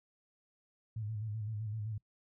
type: tone with vibrato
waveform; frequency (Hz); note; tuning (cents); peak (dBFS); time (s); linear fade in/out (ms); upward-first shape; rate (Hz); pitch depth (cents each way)
sine; 107.8; A2; -35; -36; 0.96-1.98; 5; square; 7.8; 57
effects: noise-tail reverb RT60 0.1 s tail -24 dB re dry